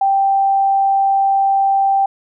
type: tone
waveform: sine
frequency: 784 Hz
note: G5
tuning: in tune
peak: -11 dBFS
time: 0.01-2.06 s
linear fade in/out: 5 ms
effects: none